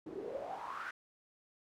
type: noise with band-pass filter sweep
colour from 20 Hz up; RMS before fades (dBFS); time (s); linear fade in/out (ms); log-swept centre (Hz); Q
pink; -43; 0.06-0.91; 5; 300 to 1600; 7.5
effects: none